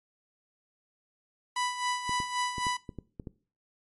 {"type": "tone with tremolo", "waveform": "sawtooth", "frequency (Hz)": 990, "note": "B5", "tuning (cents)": 4, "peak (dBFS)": -23, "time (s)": [1.56, 2.77], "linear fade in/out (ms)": 5, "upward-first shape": "sine", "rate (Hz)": 3.8, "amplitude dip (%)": 65}
{"type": "clicks", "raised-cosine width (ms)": 3, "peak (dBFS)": -25, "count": 8, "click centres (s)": [2.094, 2.202, 2.582, 2.668, 2.892, 2.987, 3.198, 3.272]}
{"effects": ["noise-tail reverb RT60 0.4 s tail -20 dB re dry", "MP3 48 kbps"]}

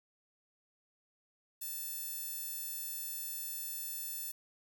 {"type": "tone with high-pass filter", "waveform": "sawtooth", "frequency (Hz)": 880, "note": "A5", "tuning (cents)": 0, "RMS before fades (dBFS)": -41, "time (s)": [1.61, 4.32], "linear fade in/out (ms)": 10, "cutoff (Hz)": 11000, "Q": 0.65, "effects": []}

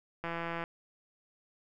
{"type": "click train", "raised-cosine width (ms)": 0.5, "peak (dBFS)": -22, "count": 68, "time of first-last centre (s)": [0.24, 0.639], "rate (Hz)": 168, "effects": []}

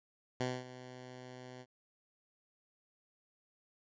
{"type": "tone with ADSR envelope", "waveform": "10% pulse", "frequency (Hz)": 126.5, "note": "B2", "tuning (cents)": 42, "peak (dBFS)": -24, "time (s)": [0.4, 1.66], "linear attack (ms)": 7, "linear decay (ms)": 230, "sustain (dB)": -16, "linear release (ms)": 53, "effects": ["resampled to 16000 Hz"]}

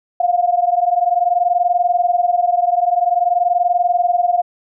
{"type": "tone pair together", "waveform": "sine", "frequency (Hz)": [698.5, 719], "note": ["F5", "F#5"], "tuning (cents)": [0, -50], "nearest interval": "minor second", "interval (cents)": 50, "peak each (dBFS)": [-15, -16], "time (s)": [0.2, 4.42], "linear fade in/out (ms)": 5, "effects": []}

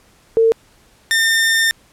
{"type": "tone pair in turn", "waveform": ["sine", "sawtooth"], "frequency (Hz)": [452.1, 1808.4], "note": ["A4", "A6"], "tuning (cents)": [47, 47], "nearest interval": "2 octaves", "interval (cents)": 2400, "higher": "second", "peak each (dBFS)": -9, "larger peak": "neither", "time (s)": [[0.37, 0.52], [1.11, 1.71]], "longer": "second", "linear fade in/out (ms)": 0, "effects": ["pink hiss -52 dBFS RMS until 1.92 s", "low-pass 12000 Hz 12 dB/octave"]}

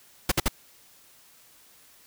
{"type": "noise bursts", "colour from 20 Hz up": "pink", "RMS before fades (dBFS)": -22, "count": 3, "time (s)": [0.29, 0.483], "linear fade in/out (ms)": 5, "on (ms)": 27, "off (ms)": 56, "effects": ["white hiss -56 dBFS RMS until 2.06 s"]}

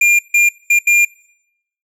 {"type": "tone bursts at uneven times", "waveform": "square", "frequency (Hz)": 2400, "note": "D7", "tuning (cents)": 37, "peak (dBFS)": -9, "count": 4, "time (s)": [[0.01, 0.19], [0.34, 0.49], [0.7, 0.79], [0.87, 1.05]], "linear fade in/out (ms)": 5, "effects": ["noise-tail reverb RT60 0.8 s tail -24 dB re dry", "low-pass 11000 Hz 12 dB/octave"]}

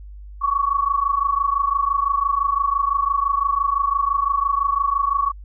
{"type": "tone pair together", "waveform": "sine", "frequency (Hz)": [1108.7, 1134.6], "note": ["C#6", "C#6"], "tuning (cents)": [0, 40], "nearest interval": "unison", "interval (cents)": 40, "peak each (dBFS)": -20, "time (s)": [0.41, 5.32], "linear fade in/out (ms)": 20, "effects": ["added 50 Hz sine -35 dBFS peak until 5.44 s"]}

